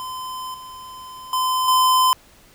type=tone with level steps; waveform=square; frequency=1025 Hz; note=C6; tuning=36 cents flat; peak=-29 / -36 / -19 / -14 dBFS; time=0-2.13 s; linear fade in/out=0 ms; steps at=0.54 / 1.33 / 1.68 s; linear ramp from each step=2 ms; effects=pink hiss -51 dBFS RMS until 2.54 s